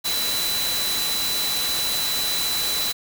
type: tone in noise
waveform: sine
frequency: 3985 Hz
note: B7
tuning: 15 cents sharp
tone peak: -24 dBFS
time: 0.04-2.93 s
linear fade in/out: 20 ms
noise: white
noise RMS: -26 dBFS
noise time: 0.04-2.93 s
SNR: -1 dB
effects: none